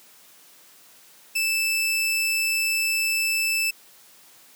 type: tone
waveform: sawtooth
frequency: 2637 Hz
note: E7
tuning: in tune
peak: -18 dBFS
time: 1.35-3.71 s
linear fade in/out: 10 ms
effects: white hiss -52 dBFS RMS until 4.55 s + high-pass 150 Hz 12 dB/octave